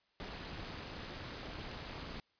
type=noise with amplitude modulation; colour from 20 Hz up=pink; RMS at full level=-42 dBFS; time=0.2-2.2 s; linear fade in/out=0 ms; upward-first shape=sine; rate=226 Hz; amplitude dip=70%; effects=white hiss -75 dBFS RMS until 2.39 s + resampled to 11025 Hz